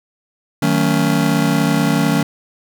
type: chord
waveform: square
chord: D# half-diminished seventh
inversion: none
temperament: just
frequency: 155.56 / 186.68 / 224 / 280 Hz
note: D#3 / F#3 / A3 / C#4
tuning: 0 / +16 / +31 / +18 cents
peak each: -19 / -21 / -20 / -19 dBFS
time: 0.62-2.23 s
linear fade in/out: 5 ms
effects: none